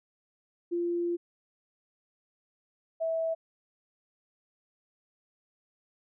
sine tone pair in turn, 345.6 / 652.4 Hz, F4 / E5, -18 / -18 cents, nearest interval major seventh, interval 1100 cents, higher second, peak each -27 dBFS, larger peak neither, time 0.71-1.17 / 3-3.35 s, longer first, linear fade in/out 20 ms, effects none

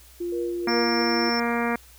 sine tone with pitch glide, 348.1 to 341.7 Hz, F4 to F4, -6 to -38 cents, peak -26 dBFS, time 0.2-1.3 s, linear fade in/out 10 ms, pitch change -32 cents, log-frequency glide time 0.73-0.99 s
sine tone with tremolo, 475.6 Hz, A#4, 35 cents sharp, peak -28 dBFS, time 0.32-1.02 s, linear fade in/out 5 ms, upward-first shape sine, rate 2.9 Hz, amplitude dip 90%
harmonic tone, 235.7 Hz, A#3, 19 cents sharp, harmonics 1 / 2 / 3 / 4 / 5 / 6 / 7 / 8 / 9 / 10, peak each -26 / -29 / -31 / -32 / -33 / -34 / -34 / -35 / -36 / -36 dBFS, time 0.67-1.76 s, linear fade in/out 5 ms
sine tone, 5390 Hz, E8, 38 cents sharp, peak -27 dBFS, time 0.68-1.4 s, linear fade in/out 5 ms
effects added 61 Hz sine -51 dBFS peak until 1.98 s + white hiss -52 dBFS RMS until 1.98 s

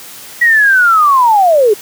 sine linear sweep, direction down, 1931 to 392.7 Hz, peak -5 dBFS, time 0.41-1.74 s, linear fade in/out 10 ms, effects white hiss -32 dBFS RMS until 1.81 s + high-pass 100 Hz 12 dB/octave

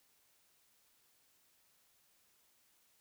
silence, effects white hiss -72 dBFS RMS until 3 s

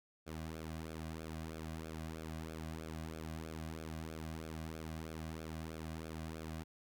sawtooth tone with flanger, 79.8 Hz, D#2, 44 cents sharp, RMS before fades -45 dBFS, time 0.26-6.64 s, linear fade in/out 20 ms, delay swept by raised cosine 1 to 2.3 ms, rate 3.1 Hz, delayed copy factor -0.75, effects none

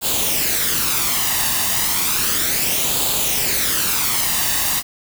white noise with flanger, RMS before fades -19 dBFS, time 0.01-4.83 s, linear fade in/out 50 ms, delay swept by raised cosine 0.26 to 1.08 ms, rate 0.33 Hz, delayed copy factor +0.55, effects none

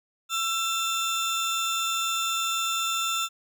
30% pulse tone pair together, 1343 / 3558 Hz, E6 / A7, +32 / +19 cents, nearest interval octave + perfect fourth, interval 1687 cents, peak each -25 / -26 dBFS, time 0.29-3.29 s, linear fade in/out 50 ms, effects none

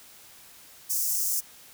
white high-pass noise, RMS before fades -27 dBFS, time 0.89-1.41 s, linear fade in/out 20 ms, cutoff 5400 Hz, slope 48 dB/octave, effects white hiss -51 dBFS RMS until 1.73 s

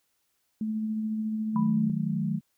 sine tone with tremolo, 217.3 Hz, A3, 21 cents flat, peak -26 dBFS, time 0.61-1.9 s, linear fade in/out 2 ms, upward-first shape sine, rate 14 Hz, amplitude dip 25%
sine chord, D# diminished, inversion none, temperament equal with one note detuned, 155.56 / 185 / 216.6 Hz, D#3 / F#3 / A3, 0 / 0 / -27 cents, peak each -30 dBFS, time 1.53-2.41 s, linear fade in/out 50 ms
sine tone with exponential decay, 987.8 Hz, B5, in tune, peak -29 dBFS, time 1.56-1.82 s, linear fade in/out 1 ms, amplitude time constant 56 ms
effects white hiss -74 dBFS RMS until 2.57 s

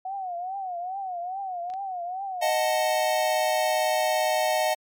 sine tone with vibrato, 739 Hz, F#5, 2 cents flat, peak -29 dBFS, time 0.05-2.5 s, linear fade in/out 5 ms, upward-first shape triangle, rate 2.4 Hz, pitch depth 140 cents each way
clicks, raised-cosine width 0.2 ms, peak -31 dBFS, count 2, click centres 1.701 / 1.738 s
square chord, D# diminished, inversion none, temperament equal, 622.3 / 740 / 880 Hz, D#5 / F#5 / A5, 0 / 0 / 0 cents, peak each -25 / -27 / -30 dBFS, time 2.41-4.75 s, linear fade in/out 20 ms
effects MP3 96 kbps

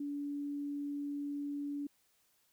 sine tone, 287 Hz, D4, 40 cents flat, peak -36 dBFS, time 0-1.87 s, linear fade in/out 5 ms, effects white hiss -73 dBFS RMS until 2.52 s

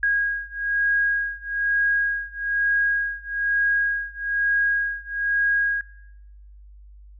sine beating tone pair, 1639 / 1640.1 Hz, G#6 / G#6, -23 / -22 cents, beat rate 1.1 Hz, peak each -23 / -24 dBFS, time 0.03-5.81 s, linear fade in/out 2 ms, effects noise-tail reverb RT60 0.9 s tail -20 dB re dry + added 50 Hz sine -43 dBFS peak until 7.19 s

